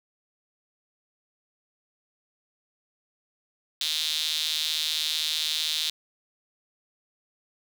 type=tone with high-pass filter; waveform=sawtooth; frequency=155.56 Hz; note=D#3; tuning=in tune; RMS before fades=-28 dBFS; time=3.81-5.9 s; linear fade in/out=2 ms; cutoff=3700 Hz; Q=4.7; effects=none